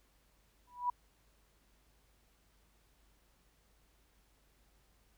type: tone with exponential growth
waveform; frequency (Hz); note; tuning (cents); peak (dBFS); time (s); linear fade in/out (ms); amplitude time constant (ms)
sine; 980; B5; -14; -27; 0.67-0.9; 5; 49
effects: added 50 Hz sine -70 dBFS peak until 5.17 s + pink hiss -72 dBFS RMS until 5.17 s